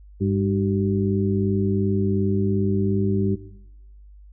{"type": "harmonic tone with a mistuned harmonic", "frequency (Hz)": 100.2, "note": "G2", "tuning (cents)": 38, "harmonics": [1, 2, 3, 4], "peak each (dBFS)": [-22, -23, -28, -26], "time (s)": [0.2, 3.36], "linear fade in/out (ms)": 20, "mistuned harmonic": 4, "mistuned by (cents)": -77, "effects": ["noise-tail reverb RT60 1.0 s tail -18 dB re dry", "added 50 Hz sine -43 dBFS peak until 4.32 s"]}